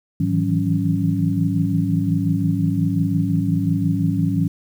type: tone cluster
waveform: sine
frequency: 106.1 / 159.7 / 165.4 / 186.7 / 278.3 Hz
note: G#2 / D#3 / E3 / F#3 / C#4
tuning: +38 / +45 / +6 / +16 / +7 cents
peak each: -23 dBFS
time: 0.2-4.48 s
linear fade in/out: 5 ms
effects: 8-bit